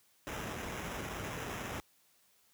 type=noise with sample-and-hold; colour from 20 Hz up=pink; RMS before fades=-40 dBFS; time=0.27-1.8 s; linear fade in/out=0 ms; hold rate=4410 Hz; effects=white hiss -69 dBFS RMS until 2.53 s + high-pass 60 Hz 12 dB/octave